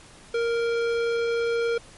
sine tone with hard clipping, 466.2 Hz, A#4, in tune, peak -24 dBFS, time 0.34-1.78 s, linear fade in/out 5 ms, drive 15 dB, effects pink hiss -49 dBFS RMS until 1.97 s + MP3 48 kbps

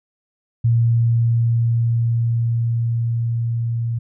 sine tone with level ramp, 116.54 Hz, A#2, in tune, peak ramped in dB -12 to -19 dBFS, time 0.64-3.99 s, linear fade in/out 10 ms, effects none

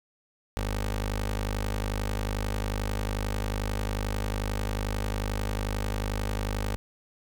15% pulse tone with notch filter, 51.2 Hz, G#1, 24 cents flat, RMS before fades -30 dBFS, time 0.57-6.76 s, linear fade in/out 0 ms, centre 150 Hz, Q 1.1, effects none

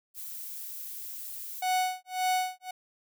violet noise, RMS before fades -40 dBFS, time 0.14-1.64 s, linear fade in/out 50 ms
45% pulse tone with tremolo, 740 Hz, F#5, in tune, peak -24 dBFS, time 1.62-2.71 s, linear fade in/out 5 ms, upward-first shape sine, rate 1.8 Hz, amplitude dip 100%
effects none

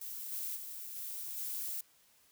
violet noise with level steps, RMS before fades -43 / -39 / -45 / -42 / -39 dBFS, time 0.01-1.81 s, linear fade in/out 5 ms, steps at 0.31 / 0.55 / 0.95 / 1.36 s, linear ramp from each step 20 ms, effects white hiss -67 dBFS RMS until 2.31 s

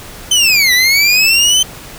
25% pulse linear two-way sweep, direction down then up, 3100 to 1939 to 3100 Hz, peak -4 dBFS, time 0.31-1.63 s, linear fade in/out 5 ms, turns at 0.73 s, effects pink hiss -32 dBFS RMS until 1.98 s

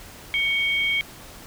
sine tone pair together, 2231 / 3198 Hz, C#7 / G7, +11 / +34 cents, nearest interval tritone, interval 623 cents, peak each -21 / -26 dBFS, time 0.34-1.01 s, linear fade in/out 0 ms, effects pink hiss -43 dBFS RMS until 1.46 s

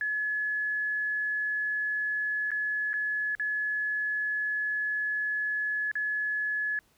sine tone with dropouts, 1704 Hz, G#6, 44 cents sharp, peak -27 dBFS, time 0.01-6.79 s, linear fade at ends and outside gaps 1 ms, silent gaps 2.506-2.516 / 2.932-2.939 / 3.351-3.397 / 5.915-5.954 s, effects pink hiss -66 dBFS RMS until 6.97 s

